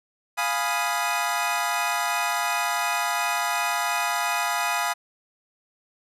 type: chord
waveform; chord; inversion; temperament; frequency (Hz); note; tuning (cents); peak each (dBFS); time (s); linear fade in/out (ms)
25% pulse; F half-diminished seventh; none; equal; 698.5 / 830.6 / 987.8 / 1244.5; F5 / Ab5 / Cb6 / Eb6; 0 / 0 / 0 / 0; -25; 0.37-4.94; 20
effects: resampled to 32000 Hz